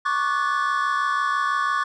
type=chord; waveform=triangle; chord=D major seventh; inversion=third; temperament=equal with one note detuned; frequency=1108.7 / 1174.7 / 1480 / 1731.8 Hz; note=C#6 / D6 / F#6 / A6; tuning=0 / 0 / 0 / -28 cents; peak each=-21 / -23 / -26 / -26 dBFS; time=0.05-1.84 s; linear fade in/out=10 ms; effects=tanh soft clip ceiling -12 dBFS + resampled to 22050 Hz